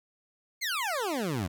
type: exponential sweep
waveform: 20% pulse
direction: down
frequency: 2217 to 80.5 Hz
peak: -24 dBFS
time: 0.61-1.48 s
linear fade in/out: 20 ms
effects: none